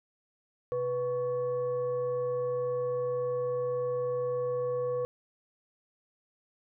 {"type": "tone with frequency modulation", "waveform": "sine", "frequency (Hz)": 493.9, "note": "B4", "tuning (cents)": 0, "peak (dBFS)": -28, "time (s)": [0.72, 5.05], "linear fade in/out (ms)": 0, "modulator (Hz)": 622, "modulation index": 0.41, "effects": []}